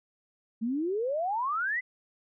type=exponential sweep; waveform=sine; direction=up; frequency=215.4 to 2062 Hz; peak=-27 dBFS; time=0.61-1.81 s; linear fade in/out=20 ms; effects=none